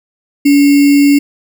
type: tone with sample-and-hold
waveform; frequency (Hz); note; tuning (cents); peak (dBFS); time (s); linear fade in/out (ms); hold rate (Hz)
sine; 284.7; C#4; +46; -4; 0.45-1.19; 10; 2450
effects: none